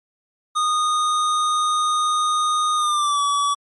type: tone with pitch glide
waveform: square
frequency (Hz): 1233 to 1143.8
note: D#6 to D6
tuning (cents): -16 to -46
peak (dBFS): -18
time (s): 0.55-3.55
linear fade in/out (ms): 20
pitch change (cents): -130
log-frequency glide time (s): 2.76-3.21
effects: MP3 48 kbps